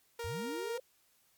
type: tone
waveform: sawtooth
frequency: 467.6 Hz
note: A#4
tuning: 5 cents sharp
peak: -34 dBFS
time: 0.19-0.78 s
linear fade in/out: 5 ms
type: linear sweep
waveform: sine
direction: up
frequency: 69.3 to 523.3 Hz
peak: -39 dBFS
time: 0.24-0.8 s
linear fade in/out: 5 ms
effects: white hiss -70 dBFS RMS until 1.37 s + MP3 96 kbps